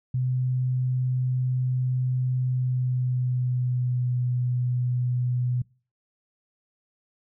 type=tone with pitch glide; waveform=sine; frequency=127.3 to 124.03 Hz; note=C3 to B2; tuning=-47 to +8 cents; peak=-22 dBFS; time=0.14-5.62 s; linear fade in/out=5 ms; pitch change=-45 cents; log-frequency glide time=2.41-4.18 s; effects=noise-tail reverb RT60 0.4 s tail -25 dB re dry